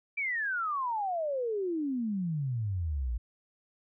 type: exponential sweep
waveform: sine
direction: down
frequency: 2364 to 54.8 Hz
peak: -29 dBFS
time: 0.17-3.18 s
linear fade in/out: 10 ms
effects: none